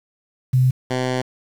sine / 10% pulse tone pair in turn, 128.3 / 127.56 Hz, C3 / C3, -34 / -44 cents, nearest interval unison, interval 10 cents, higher first, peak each -12 dBFS, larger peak neither, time 0.53-0.71 / 0.9-1.22 s, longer second, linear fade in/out 10 ms, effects low-pass 7000 Hz 12 dB/octave + 7-bit

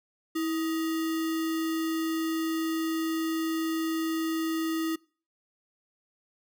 sine tone with sample-and-hold, 324 Hz, E4, 30 cents flat, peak -26 dBFS, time 0.35-4.96 s, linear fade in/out 10 ms, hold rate 1575 Hz, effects noise-tail reverb RT60 0.4 s tail -24 dB re dry

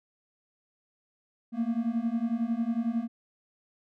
triangle beating tone pair, 225.5 / 236.5 Hz, A3 / A#3, +43 / +25 cents, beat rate 11 Hz, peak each -28 / -27 dBFS, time 1.52-3.08 s, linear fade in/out 50 ms, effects none

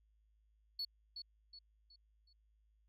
sine tone with echo, 4406 Hz, C#8, 11 cents flat, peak -36 dBFS, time 0.79-0.85 s, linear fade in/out 5 ms, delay 370 ms, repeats 4, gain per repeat -8 dB, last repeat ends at 2.33 s, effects tanh soft clip ceiling -36 dBFS + added 53 Hz sine -70 dBFS peak until 2.88 s

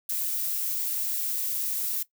violet noise, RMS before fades -29 dBFS, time 0.09-2.03 s, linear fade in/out 5 ms, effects noise-tail reverb RT60 0.1 s tail -17 dB re dry

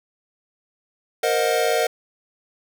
square chord, C half-diminished seventh, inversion third, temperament equal with one note detuned, 466.2 / 523.3 / 622.3 / 725.6 Hz, Bb4 / C5 / Eb5 / Gb5, 0 / 0 / 0 / -34 cents, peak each -23 / -27 / -24 / -25 dBFS, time 1.23-1.87 s, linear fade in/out 5 ms, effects none

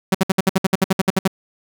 sawtooth tone bursts, 190 Hz, F#3, 46 cents sharp, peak -8 dBFS, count 14, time 0.12-1.277 s, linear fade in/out 5 ms, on 26 ms, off 61 ms, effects none

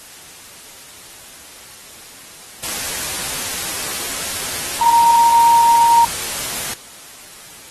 sine tone in noise, 932.3 Hz, A#5, in tune, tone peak -8 dBFS, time 4.81-6.05 s, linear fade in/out 5 ms, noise white, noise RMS -24 dBFS, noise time 2.63-6.74 s, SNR +13 dB, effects white hiss -39 dBFS RMS until 7.7 s + AAC 32 kbps

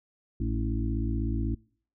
harmonic tone with a mistuned harmonic, 56.2 Hz, A1, 37 cents sharp, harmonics 1 / 2 / 4 / 5 / 6, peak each -29 / -32 / -35 / -36 / -37 dBFS, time 0.4-1.55 s, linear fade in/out 5 ms, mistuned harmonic 6, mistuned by -45 cents, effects noise-tail reverb RT60 0.5 s tail -25 dB re dry

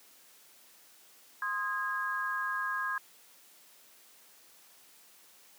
sine chord, Ab major, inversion first, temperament equal with one note detuned, 1046.5 / 1244.5 / 1636.5 Hz, C6 / Eb6 / Ab6, 0 / 0 / -26 cents, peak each -36 / -38 / -33 dBFS, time 1.42-2.98 s, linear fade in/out 2 ms, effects white hiss -59 dBFS RMS until 5.58 s + high-pass 200 Hz 12 dB/octave

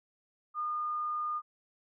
sine tone, 1218 Hz, D#6, 37 cents flat, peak -31 dBFS, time 0.54-1.42 s, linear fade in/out 50 ms, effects none

